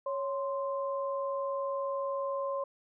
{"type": "tone pair together", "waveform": "sine", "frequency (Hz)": [553.6, 1045], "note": ["C#5", "C6"], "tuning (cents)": [-2, -2], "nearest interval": "major seventh", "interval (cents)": 1100, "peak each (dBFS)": [-32, -36], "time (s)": [0.06, 2.64], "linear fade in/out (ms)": 5, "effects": []}